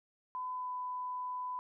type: tone with pitch glide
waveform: sine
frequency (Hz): 1008 to 999.9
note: B5 to B5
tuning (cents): +35 to +21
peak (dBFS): -36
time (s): 0.35-1.59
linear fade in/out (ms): 0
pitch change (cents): -14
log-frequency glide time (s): 0.53-0.7
effects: none